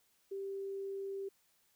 sine tone, 392 Hz, G4, in tune, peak -38 dBFS, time 0.31-1.29 s, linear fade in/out 10 ms, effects white hiss -73 dBFS RMS until 1.75 s

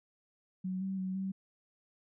sine tone with pitch steps, 186 / 191.9 / 187.4 / 191.7 Hz, F#3 / G3 / F#3 / G3, +9 / -37 / +22 / -38 cents, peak -33 dBFS, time 0.64-1.32 s, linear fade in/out 10 ms, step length 170 ms, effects none

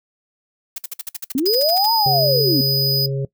blue noise bursts, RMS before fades -27 dBFS, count 15, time 0.76-1.861 s, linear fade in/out 5 ms, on 23 ms, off 54 ms
sine linear two-way sweep, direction up then down, 244.1 to 931 to 244.1 Hz, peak -16 dBFS, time 1.35-2.61 s, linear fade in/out 2 ms, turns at 1.93 s
square tone, 4978 Hz, D#8, in tune, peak -17 dBFS, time 1.46-3.06 s, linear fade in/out 2 ms
harmonic tone, 136.5 Hz, C#3, 26 cents flat, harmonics 1 / 3 / 4, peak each -20 / -28 / -31 dBFS, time 2.06-3.25 s, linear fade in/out 2 ms
effects noise-tail reverb RT60 0.1 s tail -20 dB re dry

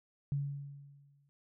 sine tone with exponential decay, 141.4 Hz, C#3, 35 cents sharp, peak -29 dBFS, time 0.32-1.29 s, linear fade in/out 0 ms, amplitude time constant 210 ms, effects none

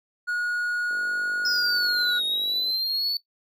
triangle tone, 1448 Hz, F#6, 38 cents flat, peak -22 dBFS, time 0.27-2.2 s, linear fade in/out 20 ms
click train, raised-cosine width 2 ms, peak -29 dBFS, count 89, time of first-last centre 0.91-2.702 s, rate 49.1 Hz
triangle exponential two-way sweep, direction down then up, 5170 to 3729 to 4478 Hz, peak -22 dBFS, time 1.45-3.17 s, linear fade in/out 2 ms, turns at 2.24 s
sine tone with exponential decay, 5580 Hz, F8, 2 cents flat, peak -30 dBFS, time 1.46-1.92 s, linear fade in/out 2 ms, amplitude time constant 100 ms
effects noise-tail reverb RT60 0.1 s tail -17 dB re dry + high-pass 400 Hz 12 dB/octave

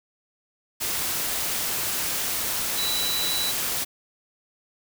sine tone in noise, 3951 Hz, B7, in tune, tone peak -26 dBFS, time 2.77-3.52 s, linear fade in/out 20 ms, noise white, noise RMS -27 dBFS, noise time 0.8-3.85 s, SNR -2 dB, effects none

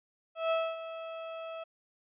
35% pulse tone with ADSR envelope, 653 Hz, E5, 17 cents flat, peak -24 dBFS, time 0.35-1.64 s, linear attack 160 ms, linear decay 250 ms, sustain -13 dB, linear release 9 ms, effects resampled to 8000 Hz

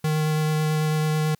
square tone with vibrato, 154.6 Hz, D#3, 11 cents flat, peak -21 dBFS, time 0.04-1.35 s, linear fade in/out 5 ms, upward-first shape sine, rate 9.1 Hz, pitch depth 10 cents each way, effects white hiss -65 dBFS RMS until 1.39 s

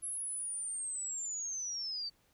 sine linear sweep, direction down, 10990 to 4543 Hz, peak -36 dBFS, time 0.02-2.1 s, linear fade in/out 20 ms, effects pink hiss -71 dBFS RMS until 2.33 s

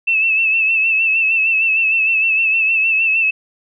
sine tone with vibrato, 2637 Hz, E7, in tune, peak -12 dBFS, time 0.07-3.31 s, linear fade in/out 10 ms, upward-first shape sine, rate 6.5 Hz, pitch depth 46 cents each way, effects none

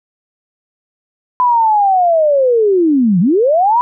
sine linear two-way sweep, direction down then up, 1008 to 163.8 to 1000 Hz, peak -8 dBFS, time 1.4-3.81 s, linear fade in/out 0 ms, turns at 3.2 s, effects none

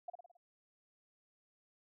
sine tone with echo, 703 Hz, F5, 11 cents sharp, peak -39 dBFS, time 0.08-0.1 s, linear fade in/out 5 ms, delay 54 ms, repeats 5, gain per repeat -5 dB, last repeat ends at 0.37 s, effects none

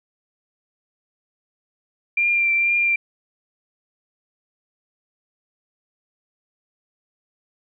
sine tone with vibrato, 2376 Hz, D7, 20 cents sharp, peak -16 dBFS, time 2.17-2.96 s, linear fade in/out 5 ms, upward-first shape triangle, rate 2.1 Hz, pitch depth 24 cents each way, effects none

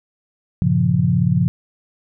sine chord, G half-diminished seventh, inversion none, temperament equal with one note detuned, 98 / 116.54 / 137.87 / 174.61 Hz, G2 / Bb2 / Db3 / F3, 0 / 0 / -9 / 0 cents, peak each -22 / -21 / -18 / -17 dBFS, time 0.62-1.48 s, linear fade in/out 0 ms, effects none

